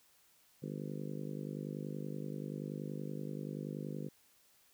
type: harmonic tone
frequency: 50.5 Hz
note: G#1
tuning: 48 cents flat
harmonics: 3 / 4 / 5 / 6 / 7 / 8 / 9 / 10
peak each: -43 / -45 / -47 / -49 / -50 / -51 / -52 / -53 dBFS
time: 0.62-4.09 s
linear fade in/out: 10 ms
effects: white hiss -68 dBFS RMS until 4.73 s